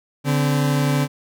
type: tone pair together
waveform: 40% pulse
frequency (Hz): 144.47 / 257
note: D3 / C4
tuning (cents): -28 / -31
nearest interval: minor seventh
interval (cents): 997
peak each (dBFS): -17 / -22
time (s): 0.24-1.08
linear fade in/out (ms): 50
effects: none